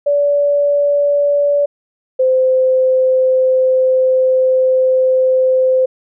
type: tone pair in turn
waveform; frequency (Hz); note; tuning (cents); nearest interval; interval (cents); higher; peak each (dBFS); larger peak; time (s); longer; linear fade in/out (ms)
sine; 575 / 517.3; D5 / C5; -37 / -20; major second; 183; first; -10 / -9; second; 0.06-1.66 / 2.19-5.86; second; 10
effects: none